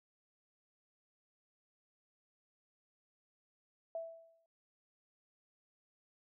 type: tone with exponential decay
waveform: sine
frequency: 659.3 Hz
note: E5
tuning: in tune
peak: -36 dBFS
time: 3.95-4.46 s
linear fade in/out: 2 ms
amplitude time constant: 110 ms
effects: none